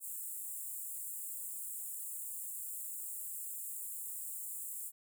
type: high-pass noise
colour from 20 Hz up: pink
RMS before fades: -43 dBFS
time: 0-4.92 s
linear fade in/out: 50 ms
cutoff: 7400 Hz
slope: 96 dB/octave
effects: none